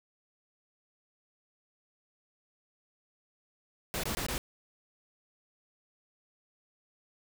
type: noise bursts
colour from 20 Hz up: pink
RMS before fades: -34 dBFS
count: 4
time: 3.94-4.38 s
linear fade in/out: 0 ms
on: 95 ms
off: 20 ms
effects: none